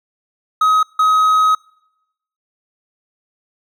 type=tone bursts at uneven times; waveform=triangle; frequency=1267 Hz; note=D#6; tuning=31 cents sharp; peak=-8 dBFS; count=2; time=0.61-0.83 / 0.99-1.55 s; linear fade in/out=5 ms; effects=noise-tail reverb RT60 0.9 s tail -26 dB re dry